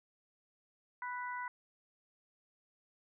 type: harmonic tone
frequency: 493.9 Hz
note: B4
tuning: in tune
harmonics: 2 / 3 / 4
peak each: -40 / -44 / -46 dBFS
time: 1.02-1.48 s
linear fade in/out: 2 ms
effects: none